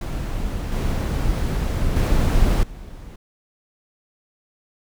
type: noise with level steps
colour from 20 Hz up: brown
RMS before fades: -25 / -21 / -17 / -37 dBFS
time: 0.01-3.16 s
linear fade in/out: 5 ms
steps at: 0.72 / 1.96 / 2.63 s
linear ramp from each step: 2 ms
effects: none